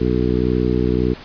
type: harmonic tone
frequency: 61.74 Hz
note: B1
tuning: in tune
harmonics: 1 / 2 / 3 / 4 / 5 / 6 / 7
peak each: -23 / -23 / -23 / -23 / -23 / -23 / -23 dBFS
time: 0-1.14 s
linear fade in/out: 10 ms
effects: pink hiss -38 dBFS RMS until 1.24 s + resampled to 11025 Hz